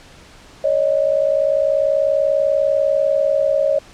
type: tone pair together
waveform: sine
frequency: 557 / 617.2 Hz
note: C#5 / D#5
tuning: +8 / -14 cents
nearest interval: major second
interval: 178 cents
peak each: -16 / -17 dBFS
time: 0.64-3.79 s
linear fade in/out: 5 ms
effects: pink hiss -44 dBFS RMS until 3.93 s + low-pass 7000 Hz 12 dB/octave